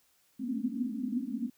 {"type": "band-pass noise", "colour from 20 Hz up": "pink", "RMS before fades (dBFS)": -34, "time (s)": [0.39, 1.5], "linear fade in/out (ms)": 5, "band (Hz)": [220, 270], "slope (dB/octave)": 96, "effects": ["white hiss -69 dBFS RMS until 1.57 s"]}